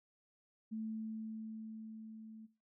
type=tone with level ramp; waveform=sine; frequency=220 Hz; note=A3; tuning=in tune; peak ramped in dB=-38 to -51 dBFS; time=0.71-2.47 s; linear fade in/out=20 ms; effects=noise-tail reverb RT60 0.3 s tail -18 dB re dry